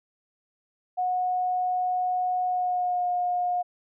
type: tone with pitch glide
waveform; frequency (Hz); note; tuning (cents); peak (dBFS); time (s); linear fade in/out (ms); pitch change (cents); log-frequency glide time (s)
sine; 730 to 715.8; F#5 to F5; -24 to +42; -23; 0.97-3.63; 20; -34; 2.46-3.07
effects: none